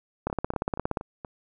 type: two click trains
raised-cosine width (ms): 1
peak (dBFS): -22 / -12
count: 5 / 13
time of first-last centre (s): 0.3-1.248 / 0.27-0.972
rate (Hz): 4.22 / 17.1
effects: none